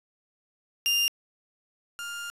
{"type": "tone pair in turn", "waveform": "30% pulse", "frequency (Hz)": [2800, 1403.5], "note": ["F7", "F6"], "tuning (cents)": [4, 8], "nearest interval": "octave", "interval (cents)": 1196, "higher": "first", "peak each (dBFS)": [-19, -31], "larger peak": "first", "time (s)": [[0.86, 1.08], [1.99, 2.3]], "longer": "second", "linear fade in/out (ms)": 0, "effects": ["resampled to 32000 Hz", "8-bit"]}